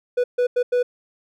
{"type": "tone bursts at uneven times", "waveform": "triangle", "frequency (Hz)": 492.2, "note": "B4", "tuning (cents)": -6, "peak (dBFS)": -14, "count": 4, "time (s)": [[0.17, 0.24], [0.38, 0.47], [0.56, 0.63], [0.72, 0.83]], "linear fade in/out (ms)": 10, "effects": []}